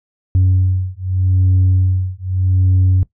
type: beating tone pair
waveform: sine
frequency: 92.5 / 93.32 Hz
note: F#2 / F#2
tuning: 0 / +15 cents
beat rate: 0.82 Hz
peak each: -13 dBFS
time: 0.35-3.03 s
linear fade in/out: 0 ms
effects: noise-tail reverb RT60 0.1 s tail -18 dB re dry + tanh soft clip ceiling -7 dBFS